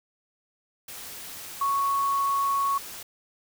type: tone in noise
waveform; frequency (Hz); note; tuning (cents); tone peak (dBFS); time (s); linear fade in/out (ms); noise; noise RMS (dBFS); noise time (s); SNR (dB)
sine; 1108.7; C#6; 0; -22; 1.61-2.78; 5; white; -40; 0.88-3.03; +15
effects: none